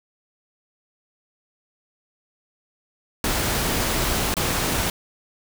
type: noise with dropouts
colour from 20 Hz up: pink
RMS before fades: -23 dBFS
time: 3.24-4.9 s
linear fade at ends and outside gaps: 2 ms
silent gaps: 4.341-4.367 s
effects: none